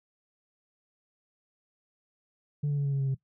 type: tone with pitch steps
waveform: sine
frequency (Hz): 146.1 / 144.01 / 141.94 / 139.91 / 137.9 / 135.92 / 133.97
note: D3 / D3 / C#3 / C#3 / C#3 / C#3 / C3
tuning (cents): -9 / -34 / +41 / +16 / -9 / -34 / +41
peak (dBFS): -23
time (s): 2.63-3.148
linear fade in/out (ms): 10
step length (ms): 74
effects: noise-tail reverb RT60 0.1 s tail -18 dB re dry + tanh soft clip ceiling -24 dBFS